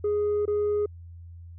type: tone with dropouts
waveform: sine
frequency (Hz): 415.3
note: G#4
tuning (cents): 0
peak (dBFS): -20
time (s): 0.04-0.86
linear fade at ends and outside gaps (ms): 5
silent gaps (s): 0.455-0.477
effects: tanh soft clip ceiling -21 dBFS + added 85 Hz sine -41 dBFS peak until 1.58 s